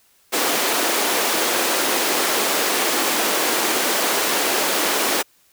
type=high-pass noise; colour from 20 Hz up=pink; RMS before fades=-20 dBFS; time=0.32-5.23 s; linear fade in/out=20 ms; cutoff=290 Hz; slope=24 dB/octave; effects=white hiss -58 dBFS RMS until 5.52 s